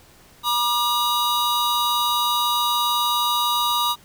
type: tone cluster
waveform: square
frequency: 960 / 1199 / 3816 Hz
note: B5 / D6 / A#7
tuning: -49 / +36 / +40 cents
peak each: -24 dBFS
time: 0.43-3.96 s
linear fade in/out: 50 ms
effects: pink hiss -51 dBFS RMS until 4.04 s